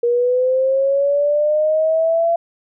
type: linear sweep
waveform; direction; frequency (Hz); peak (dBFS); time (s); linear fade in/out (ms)
sine; up; 472.8 to 680; -13; 0.03-2.36; 5
effects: none